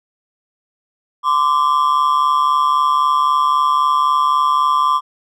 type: ring-modulated tone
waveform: triangle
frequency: 1100 Hz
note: C#6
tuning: 14 cents flat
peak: -7 dBFS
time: 1.23-5.01 s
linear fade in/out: 50 ms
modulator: 71.9 Hz
effects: none